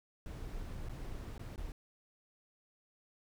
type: noise with dropouts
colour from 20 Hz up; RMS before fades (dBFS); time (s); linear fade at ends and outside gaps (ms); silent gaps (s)
brown; -43; 0.26-1.72; 1; 0.887-0.894 / 1.379-1.394 / 1.56-1.578
effects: none